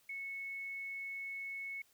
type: tone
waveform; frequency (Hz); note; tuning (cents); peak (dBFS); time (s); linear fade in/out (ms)
sine; 2202; C#7; -12; -40; 0.09-1.82; 5
effects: white hiss -70 dBFS RMS until 1.93 s